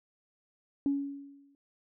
sine tone with exponential decay, 280.2 Hz, C#4, 19 cents sharp, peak -23 dBFS, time 0.86-1.55 s, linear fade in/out 1 ms, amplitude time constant 150 ms, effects tanh soft clip ceiling -19 dBFS

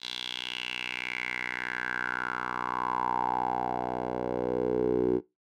10% pulse tone with band-pass filter sweep, 61.74 Hz, B1, in tune, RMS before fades -31 dBFS, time 0-5.21 s, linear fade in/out 50 ms, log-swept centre 3800 to 370 Hz, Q 5.3, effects noise-tail reverb RT60 0.2 s tail -20 dB re dry

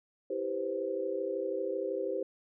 sine chord, C major seventh, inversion first, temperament just, 327 / 392.4 / 490.5 / 523.3 Hz, E4 / G4 / B4 / C5, -14 / +2 / -12 / 0 cents, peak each -40 / -35 / -39 / -35 dBFS, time 0.3-2.23 s, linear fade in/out 5 ms, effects none

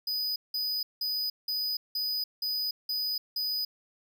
square tone bursts, 4978 Hz, D#8, in tune, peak -29 dBFS, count 8, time 0.07-3.65 s, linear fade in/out 5 ms, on 290 ms, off 180 ms, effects none

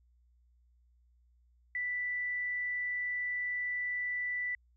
sine tone, 1975.5 Hz, B6, in tune, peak -32 dBFS, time 1.75-4.55 s, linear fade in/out 2 ms, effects added 60 Hz sine -64 dBFS peak until 4.76 s

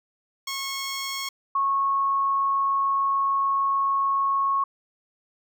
10% pulse / sine tone pair in turn, 1092 / 1098.3 Hz, C#6 / C#6, -26 / -16 cents, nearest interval unison, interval 10 cents, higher second, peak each -20 / -20 dBFS, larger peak neither, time 0.47-1.29 / 1.55-4.64 s, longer second, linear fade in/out 5 ms, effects none

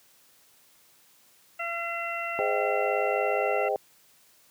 harmonic tone, 680 Hz, F5, 46 cents flat, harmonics 1 / 2 / 3 / 4, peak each -35 / -35 / -35 / -35 dBFS, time 1.59-3.69 s, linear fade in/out 10 ms
sine chord, Ab major seventh, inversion none, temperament just, 415.3 / 519.1 / 623 / 778.7 Hz, Ab4 / C5 / Eb5 / G5, 0 / -14 / +2 / -12 cents, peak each -30 dBFS, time 2.39-3.76 s, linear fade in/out 0 ms
effects white hiss -60 dBFS RMS until 4.5 s + high-pass 80 Hz 12 dB/octave

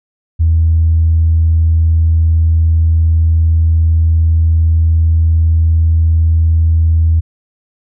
sine tone, 81.3 Hz, E2, 23 cents flat, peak -6 dBFS, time 0.39-7.21 s, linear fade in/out 20 ms, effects tanh soft clip ceiling -2 dBFS

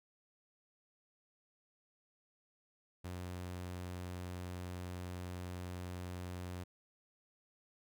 sawtooth tone, 90 Hz, F#2, 47 cents flat, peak -38 dBFS, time 3.04-6.64 s, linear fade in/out 10 ms, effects none

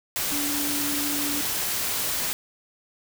sine tone in noise, 290 Hz, D4, 22 cents flat, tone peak -30 dBFS, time 0.32-1.41 s, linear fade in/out 0 ms, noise white, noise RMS -27 dBFS, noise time 0.16-2.33 s, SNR -6 dB, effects none

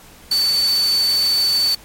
sine tone in noise, 4513 Hz, C#8, 30 cents sharp, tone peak -14 dBFS, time 0.31-1.75 s, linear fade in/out 5 ms, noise white, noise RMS -28 dBFS, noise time 0.31-1.75 s, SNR +11 dB, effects pink hiss -44 dBFS RMS until 1.84 s + MP3 64 kbps

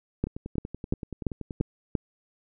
two click trains, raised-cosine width 3 ms, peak -12 / -22 dBFS, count 6 / 15, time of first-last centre 0.24-1.952 / 0.27-1.603 s, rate 2.92 / 10.5 Hz, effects none

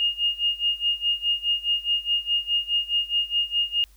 sine tone with tremolo, 2842 Hz, F7, 30 cents sharp, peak -18 dBFS, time 0-3.84 s, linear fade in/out 0 ms, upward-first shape sine, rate 4.8 Hz, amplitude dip 90%, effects added 50 Hz sine -51 dBFS peak until 3.96 s + white hiss -60 dBFS RMS until 3.96 s

